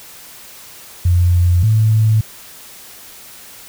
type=tone pair in turn; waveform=sine; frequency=88 / 109.46 Hz; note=F2 / A2; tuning=+14 / -9 cents; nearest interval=major third; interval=377 cents; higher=second; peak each=-9 dBFS; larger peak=neither; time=1.05-1.63 / 1.63-2.21 s; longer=neither; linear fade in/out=5 ms; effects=white hiss -38 dBFS RMS until 3.68 s